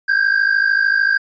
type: tone pair together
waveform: triangle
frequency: 1568 / 1621.4 Hz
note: G6 / G#6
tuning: 0 / -42 cents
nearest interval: minor second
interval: 58 cents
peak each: -14 dBFS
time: 0.08-1.18 s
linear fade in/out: 10 ms
effects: resampled to 16000 Hz